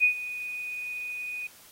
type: tone with ADSR envelope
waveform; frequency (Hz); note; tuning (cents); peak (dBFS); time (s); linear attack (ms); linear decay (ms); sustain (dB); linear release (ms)
sine; 2479; D#7; -7; -16; 0-1.47; 37; 98; -16; 3
effects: white hiss -53 dBFS RMS until 1.71 s + AAC 48 kbps